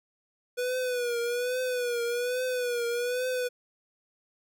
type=tone with vibrato; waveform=square; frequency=489.9 Hz; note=B4; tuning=14 cents flat; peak=-28 dBFS; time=0.57-3.49 s; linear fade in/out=20 ms; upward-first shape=triangle; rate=1.2 Hz; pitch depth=78 cents each way; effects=none